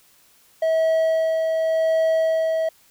triangle tone with tremolo, 645 Hz, E5, 38 cents flat, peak -14 dBFS, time 0.62-2.69 s, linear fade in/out 5 ms, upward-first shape sine, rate 0.88 Hz, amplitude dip 30%, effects white hiss -56 dBFS RMS until 2.9 s

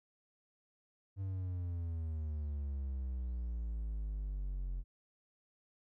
triangle exponential sweep, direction down, 98 to 43.65 Hz, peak -34 dBFS, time 1.16-4.84 s, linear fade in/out 50 ms, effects none

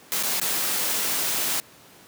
white noise with dropouts, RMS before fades -25 dBFS, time 0.12-1.6 s, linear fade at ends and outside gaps 0 ms, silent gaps 0.227-0.234 / 0.399-0.415 s, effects pink hiss -50 dBFS RMS until 2.07 s + high-pass 150 Hz 12 dB/octave

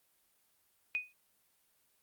sine tone with exponential decay, 2489 Hz, D#7, in tune, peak -28 dBFS, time 0.95-1.13 s, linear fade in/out 0 ms, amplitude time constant 37 ms, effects white hiss -73 dBFS RMS until 2.02 s + Opus 32 kbps

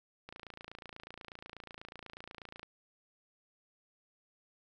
click train, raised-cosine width 0.3 ms, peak -30 dBFS, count 67, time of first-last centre 0.29-2.63 s, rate 28.2 Hz, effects none

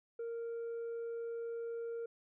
sine tone with tanh clipping, 464 Hz, A#4, 8 cents flat, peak -39 dBFS, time 0.19-2.06 s, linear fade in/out 5 ms, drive 2 dB, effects none

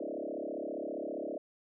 sine tone with frequency modulation, 452.4 Hz, A4, 48 cents sharp, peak -35 dBFS, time 0-1.38 s, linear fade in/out 5 ms, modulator 35 Hz, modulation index 5.3, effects none

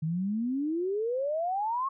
sine exponential sweep, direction up, 152.3 to 1108.7 Hz, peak -27 dBFS, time 0.02-1.89 s, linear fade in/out 10 ms, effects none

